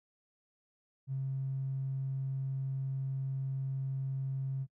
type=tone with tanh clipping; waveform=triangle; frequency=134.4 Hz; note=C3; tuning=47 cents sharp; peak=-32 dBFS; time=1.07-4.67 s; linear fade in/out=50 ms; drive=2 dB; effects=noise-tail reverb RT60 0.1 s tail -23 dB re dry